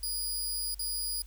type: tone with dropouts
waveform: 15% pulse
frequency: 4905 Hz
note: D#8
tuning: 26 cents flat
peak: -25 dBFS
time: 0.03-1.22 s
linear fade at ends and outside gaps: 2 ms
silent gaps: 0.745-0.793 s
effects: added 50 Hz sine -45 dBFS peak until 1.26 s + white hiss -61 dBFS RMS until 1.26 s